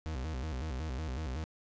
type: tone with vibrato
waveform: 40% pulse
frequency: 71 Hz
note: C#2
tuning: 42 cents sharp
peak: -34 dBFS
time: 0.06-1.44 s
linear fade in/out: 0 ms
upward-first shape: square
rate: 5.4 Hz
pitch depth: 190 cents each way
effects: resampled to 16000 Hz + 12-bit